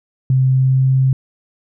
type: tone with pitch glide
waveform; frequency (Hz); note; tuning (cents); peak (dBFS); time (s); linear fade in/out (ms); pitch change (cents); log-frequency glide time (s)
sine; 130.81 to 132.1; C3 to C3; 0 to +17; -10; 0.3-1.13; 2; +17; 0.5-0.88
effects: none